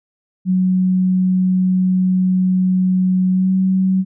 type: tone with pitch glide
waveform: sine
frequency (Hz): 185 to 188.45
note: F#3 to F#3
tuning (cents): 0 to +32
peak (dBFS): -12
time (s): 0.45-4.05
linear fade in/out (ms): 50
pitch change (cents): +32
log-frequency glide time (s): 3.31-3.52
effects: none